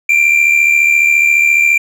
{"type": "tone with amplitude modulation", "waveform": "triangle", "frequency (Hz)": 2369, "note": "D7", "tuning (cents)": 14, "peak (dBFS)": -3, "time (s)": [0.09, 1.78], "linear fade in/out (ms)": 5, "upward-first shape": "sine", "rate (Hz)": 74.5, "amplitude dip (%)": 60, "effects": []}